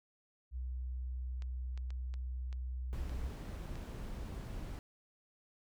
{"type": "tone", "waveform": "sine", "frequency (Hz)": 62.9, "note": "B1", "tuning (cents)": 32, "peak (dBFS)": -37, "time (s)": [0.51, 3.32], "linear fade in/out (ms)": 50}
{"type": "clicks", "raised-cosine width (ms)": 0.2, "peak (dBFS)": -36, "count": 7, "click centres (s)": [1.422, 1.776, 1.905, 2.14, 2.528, 3.095, 3.756]}
{"type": "noise", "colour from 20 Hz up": "brown", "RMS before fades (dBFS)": -43, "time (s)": [2.93, 4.79], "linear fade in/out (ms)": 0}
{"effects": []}